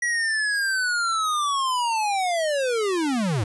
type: linear sweep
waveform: square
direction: down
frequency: 1933 to 94.3 Hz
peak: -22 dBFS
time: 0.02-3.44 s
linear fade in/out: 5 ms
effects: resampled to 24000 Hz